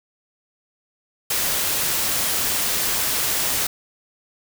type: noise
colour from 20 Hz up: white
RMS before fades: -22 dBFS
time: 1.3-3.67 s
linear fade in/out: 5 ms
effects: none